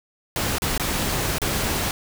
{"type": "noise with dropouts", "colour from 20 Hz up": "pink", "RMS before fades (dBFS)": -24, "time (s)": [0.36, 1.91], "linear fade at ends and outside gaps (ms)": 1, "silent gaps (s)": [[0.584, 0.62], [0.778, 0.797], [1.384, 1.417]], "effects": []}